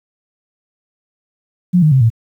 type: tone with pitch steps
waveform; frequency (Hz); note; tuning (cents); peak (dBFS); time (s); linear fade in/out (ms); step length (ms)
sine; 178.6 / 153.69 / 132.26 / 113.82; F3 / D#3 / C3 / A#2; +39 / -21 / +19 / -41; -7; 1.73-2.102; 20; 93
effects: 8-bit